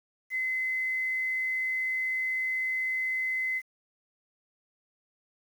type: tone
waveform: sine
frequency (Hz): 2044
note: C7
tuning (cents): -41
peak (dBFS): -27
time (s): 0.3-3.62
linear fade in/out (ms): 50
effects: 9-bit